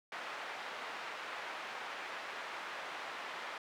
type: band-pass noise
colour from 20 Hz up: pink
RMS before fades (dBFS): -44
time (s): 0.12-3.58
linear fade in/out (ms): 2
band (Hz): 800 to 2400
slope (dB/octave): 12
effects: none